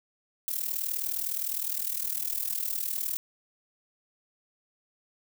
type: noise with amplitude modulation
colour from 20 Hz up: violet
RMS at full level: -28 dBFS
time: 0.48-3.17 s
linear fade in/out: 0 ms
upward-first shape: sine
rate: 39.6 Hz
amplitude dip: 80%
effects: none